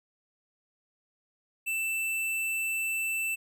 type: tone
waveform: square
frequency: 2660 Hz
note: E7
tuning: 15 cents sharp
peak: -29 dBFS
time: 1.66-3.36 s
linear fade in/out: 20 ms
effects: none